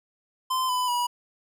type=tone with pitch steps; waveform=square; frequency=1032 / 1000.9 / 970.7 Hz; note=C6 / B5 / B5; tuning=-24 / +23 / -30 cents; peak=-24 dBFS; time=0.5-1.07 s; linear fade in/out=10 ms; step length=190 ms; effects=none